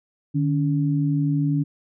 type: tone pair together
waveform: sine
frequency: 150.06 / 282.3 Hz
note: D3 / C#4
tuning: +38 / +32 cents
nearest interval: major seventh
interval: 1094 cents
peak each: -20 / -23 dBFS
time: 0.34-1.64 s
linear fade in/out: 20 ms
effects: none